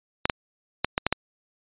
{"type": "clicks", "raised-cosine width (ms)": 0.3, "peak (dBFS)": -5, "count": 6, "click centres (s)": [0.255, 0.298, 0.846, 0.979, 1.066, 1.126], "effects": ["resampled to 8000 Hz"]}